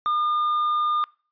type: tone with tanh clipping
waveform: sine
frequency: 1211 Hz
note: D#6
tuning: 47 cents flat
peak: -21 dBFS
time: 0.06-1.04 s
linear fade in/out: 0 ms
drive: 4 dB
effects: noise-tail reverb RT60 0.4 s tail -24 dB re dry + resampled to 11025 Hz